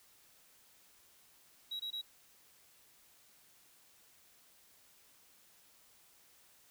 sine tone bursts, 3860 Hz, B7, 40 cents flat, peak -35 dBFS, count 3, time 1.71-2.015 s, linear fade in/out 10 ms, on 87 ms, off 22 ms, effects tanh soft clip ceiling -37 dBFS + white hiss -65 dBFS RMS until 6.7 s

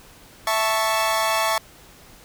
sawtooth chord, A major, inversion second, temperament equal, 659.3 / 880 / 1108.7 Hz, E5 / A5 / C#6, 0 / 0 / 0 cents, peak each -20 dBFS, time 0.47-1.58 s, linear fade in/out 2 ms, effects pink hiss -48 dBFS RMS until 2.24 s

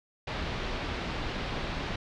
pink low-pass noise, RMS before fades -34 dBFS, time 0.27-1.96 s, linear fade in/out 5 ms, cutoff 4200 Hz, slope 24 dB/octave, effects none

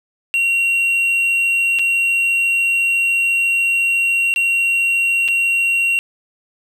triangle tone with dropouts, 2747 Hz, F7, 29 cents flat, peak -12 dBFS, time 0.34-5.99 s, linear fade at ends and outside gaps 0 ms, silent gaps 1.788-1.793 / 4.34-4.361 / 5.28-5.285 s, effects none

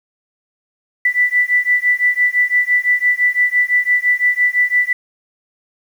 sine beating tone pair, 1974 / 1979.9 Hz, B6 / B6, -1 / +4 cents, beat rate 5.9 Hz, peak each -15 dBFS, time 1.05-4.93 s, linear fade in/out 5 ms, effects 7-bit

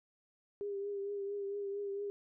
sine tone with vibrato, 401.7 Hz, G4, 42 cents sharp, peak -36 dBFS, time 0.61-2.1 s, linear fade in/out 0 ms, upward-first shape triangle, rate 4.4 Hz, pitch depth 37 cents each way, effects none

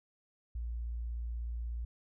sine tone, 58.27 Hz, A#1, in tune, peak -35 dBFS, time 0.55-1.85 s, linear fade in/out 5 ms, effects none

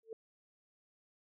sine tone with exponential growth, 447.5 Hz, A4, 29 cents sharp, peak -37 dBFS, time 0.03-0.13 s, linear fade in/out 2 ms, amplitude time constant 20 ms, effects none

